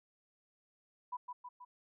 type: tone with echo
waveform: sine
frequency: 987.8 Hz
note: B5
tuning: in tune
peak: -37 dBFS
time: 1.12-1.17 s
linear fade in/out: 10 ms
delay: 160 ms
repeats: 3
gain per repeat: -4 dB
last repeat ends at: 1.65 s
effects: none